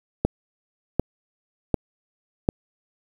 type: click train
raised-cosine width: 2 ms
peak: -5 dBFS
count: 4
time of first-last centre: 0.25-2.489 s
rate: 1.34 Hz
effects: 7-bit